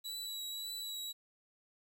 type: tone with vibrato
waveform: sawtooth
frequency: 3919 Hz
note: B7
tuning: 14 cents flat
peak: -37 dBFS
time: 0.04-1.13 s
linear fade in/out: 20 ms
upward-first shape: triangle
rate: 1.8 Hz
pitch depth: 24 cents each way
effects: 11-bit